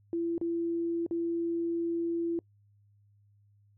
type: tone with dropouts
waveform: sine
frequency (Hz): 337.2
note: E4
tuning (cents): +39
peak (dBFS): -28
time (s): 0.13-2.39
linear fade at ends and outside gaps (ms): 1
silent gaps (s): 0.38-0.413 / 1.064-1.11
effects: noise-tail reverb RT60 0.1 s tail -26 dB re dry + added 102 Hz sine -61 dBFS peak until 3.77 s